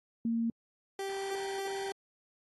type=tone pair in turn; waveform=sine / 30% pulse; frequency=230 / 391 Hz; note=A#3 / G4; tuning=-23 / -4 cents; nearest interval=major sixth; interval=919 cents; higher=second; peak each=-28 / -32 dBFS; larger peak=first; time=0.25-0.5 / 0.99-1.92 s; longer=second; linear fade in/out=2 ms; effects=AAC 32 kbps